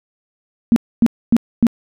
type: tone bursts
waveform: sine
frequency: 231.6 Hz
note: A#3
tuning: 11 cents flat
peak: -7 dBFS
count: 4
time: 0.72-1.668 s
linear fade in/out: 0 ms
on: 42 ms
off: 260 ms
effects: none